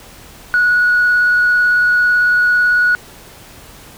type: tone with vibrato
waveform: sine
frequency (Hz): 1462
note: F#6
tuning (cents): -21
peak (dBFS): -8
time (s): 0.54-2.95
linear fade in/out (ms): 0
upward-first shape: triangle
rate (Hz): 18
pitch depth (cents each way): 10
effects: tanh soft clip ceiling -6 dBFS + pink hiss -39 dBFS RMS until 3.97 s